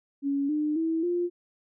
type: tone with pitch steps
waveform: sine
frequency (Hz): 279.8 / 301.6 / 325.1 / 350.5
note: C#4 / D4 / E4 / F4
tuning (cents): +16 / +46 / -24 / +6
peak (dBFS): -24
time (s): 0.22-1.3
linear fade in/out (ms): 50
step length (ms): 270
effects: none